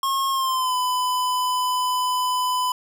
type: tone with pitch glide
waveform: square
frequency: 1082 to 1003.7 Hz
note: C#6 to B5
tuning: -42 to +28 cents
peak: -21 dBFS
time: 0.03-2.72 s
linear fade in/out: 2 ms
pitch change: -130 cents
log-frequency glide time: 0.31-0.75 s
effects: none